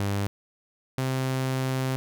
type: tone pair in turn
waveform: sawtooth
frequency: 100.2 / 131.07 Hz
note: G2 / C3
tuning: +38 / +3 cents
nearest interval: perfect fourth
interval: 465 cents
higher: second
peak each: -21 dBFS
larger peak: neither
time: 0-0.27 / 0.98-1.96 s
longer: second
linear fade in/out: 0 ms
effects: none